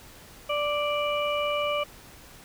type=harmonic tone; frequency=587.3 Hz; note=D5; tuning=in tune; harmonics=1 / 2 / 4 / 5; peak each=-27 / -30 / -33 / -34 dBFS; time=0.49-1.84 s; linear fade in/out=10 ms; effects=pink hiss -49 dBFS RMS until 2.44 s